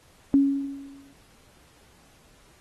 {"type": "tone with exponential decay", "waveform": "sine", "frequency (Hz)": 277.2, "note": "C#4", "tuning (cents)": 0, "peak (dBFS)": -13, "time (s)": [0.34, 1.13], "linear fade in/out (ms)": 0, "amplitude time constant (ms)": 170, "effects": ["pink hiss -58 dBFS RMS until 2.6 s", "AAC 32 kbps"]}